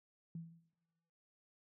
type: tone with exponential decay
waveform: sine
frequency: 165.6 Hz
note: E3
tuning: 8 cents sharp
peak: -40 dBFS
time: 0.35-0.73 s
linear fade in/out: 2 ms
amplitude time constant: 81 ms
effects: noise-tail reverb RT60 1.0 s tail -17 dB re dry + high-pass 100 Hz 12 dB/octave